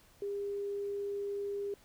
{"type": "tone", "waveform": "sine", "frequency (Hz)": 403.2, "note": "G4", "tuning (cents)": 49, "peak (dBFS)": -34, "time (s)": [0.22, 1.74], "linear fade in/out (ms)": 2, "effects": ["pink hiss -63 dBFS RMS until 1.84 s"]}